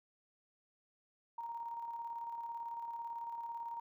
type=tone with tremolo; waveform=sine; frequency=932 Hz; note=A#5; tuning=1 cent flat; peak=-39 dBFS; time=1.38-3.8 s; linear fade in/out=5 ms; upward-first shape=square; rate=18 Hz; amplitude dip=35%; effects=none